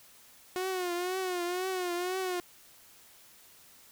sawtooth tone with vibrato, 362.8 Hz, F#4, 34 cents flat, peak -27 dBFS, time 0.56-2.4 s, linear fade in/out 0 ms, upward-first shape triangle, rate 2 Hz, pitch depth 84 cents each way, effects white hiss -57 dBFS RMS until 3.91 s

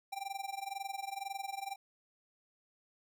square tone with amplitude modulation, 787 Hz, G5, 7 cents sharp, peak -36 dBFS, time 0.12-1.76 s, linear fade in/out 10 ms, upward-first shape sine, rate 22 Hz, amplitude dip 90%, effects none

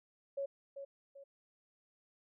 sine tone with echo, 554.4 Hz, C#5, in tune, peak -35 dBFS, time 0.37-0.46 s, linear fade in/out 10 ms, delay 390 ms, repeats 2, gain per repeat -8 dB, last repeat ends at 1.24 s, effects none

